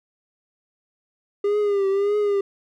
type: tone with vibrato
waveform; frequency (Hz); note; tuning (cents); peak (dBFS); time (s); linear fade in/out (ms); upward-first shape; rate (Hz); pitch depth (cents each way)
triangle; 403; G4; +48; -16; 1.44-2.41; 5; triangle; 1.7; 74
effects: none